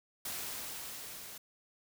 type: noise with level ramp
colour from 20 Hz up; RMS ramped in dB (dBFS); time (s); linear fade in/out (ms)
white; -39 to -48; 0.25-1.38; 5
effects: none